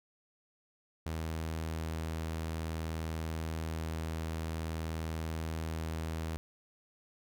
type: tone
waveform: sawtooth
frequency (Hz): 80.5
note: E2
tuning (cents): -41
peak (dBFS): -31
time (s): 1.06-6.37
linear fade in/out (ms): 0
effects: none